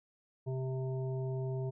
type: harmonic tone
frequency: 130.81 Hz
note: C3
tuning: in tune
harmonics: 1 / 3 / 5 / 7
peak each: -34 / -40 / -47 / -54 dBFS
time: 0.46-1.71 s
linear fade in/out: 20 ms
effects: none